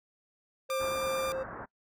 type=tone with tremolo; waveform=triangle; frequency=528 Hz; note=C5; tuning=16 cents sharp; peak=-28 dBFS; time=0.69-1.44 s; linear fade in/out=20 ms; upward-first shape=triangle; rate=2.8 Hz; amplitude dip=25%
type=tone with vibrato; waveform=sawtooth; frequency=1191 Hz; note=D6; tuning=24 cents sharp; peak=-30 dBFS; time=0.7-1.32 s; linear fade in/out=0 ms; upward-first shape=triangle; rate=9.2 Hz; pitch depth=11 cents each way
type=low-pass noise; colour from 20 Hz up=white; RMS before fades=-42 dBFS; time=0.79-1.66 s; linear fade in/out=20 ms; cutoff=1600 Hz; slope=48 dB/octave
effects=noise-tail reverb RT60 0.1 s tail -23 dB re dry